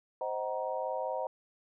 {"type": "chord", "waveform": "sine", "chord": "C half-diminished seventh", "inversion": "none", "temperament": "just", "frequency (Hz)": [523.3, 627.9, 753.5, 941.9], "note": ["C5", "Eb5", "Gb5", "Bb5"], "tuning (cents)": [0, 16, 31, 18], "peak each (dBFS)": [-36, -37, -39, -38], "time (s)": [0.21, 1.27], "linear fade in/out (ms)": 2, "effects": []}